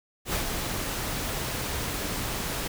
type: noise with ADSR envelope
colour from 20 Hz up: pink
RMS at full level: -27 dBFS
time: 0.25-2.68 s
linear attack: 85 ms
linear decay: 100 ms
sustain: -4 dB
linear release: 10 ms
effects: none